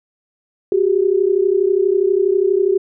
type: tone pair together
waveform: sine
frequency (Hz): 370 / 402.3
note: F#4 / G4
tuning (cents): 0 / +45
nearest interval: minor second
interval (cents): 145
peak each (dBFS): -15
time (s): 0.72-2.78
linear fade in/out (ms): 2
effects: none